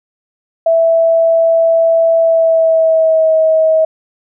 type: tone with pitch glide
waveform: sine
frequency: 659.3 to 637.6 Hz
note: E5 to D#5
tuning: 0 to +42 cents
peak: -7 dBFS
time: 0.66-3.85 s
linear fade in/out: 5 ms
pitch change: -58 cents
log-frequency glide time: 2.2-3.34 s
effects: none